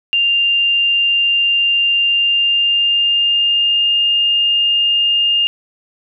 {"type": "tone with pitch glide", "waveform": "sine", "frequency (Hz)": [2794, 2820], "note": ["F7", "F7"], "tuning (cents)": [0, 16], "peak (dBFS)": -11, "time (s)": [0.13, 5.47], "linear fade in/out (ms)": 0, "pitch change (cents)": 16, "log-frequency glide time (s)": [2.02, 3.92], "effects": []}